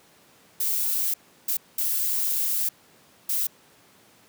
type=noise bursts at uneven times; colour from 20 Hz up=violet; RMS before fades=-25 dBFS; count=4; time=0.6-1.14 / 1.48-1.57 / 1.78-2.69 / 3.29-3.47 s; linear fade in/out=5 ms; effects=pink hiss -56 dBFS RMS until 4.28 s + high-pass 150 Hz 12 dB/octave